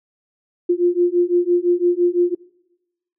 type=beating tone pair; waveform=sine; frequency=348.7 / 354.6 Hz; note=F4 / F4; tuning=-3 / +26 cents; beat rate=5.9 Hz; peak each=-17 dBFS; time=0.69-2.35 s; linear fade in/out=10 ms; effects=noise-tail reverb RT60 1.0 s tail -23 dB re dry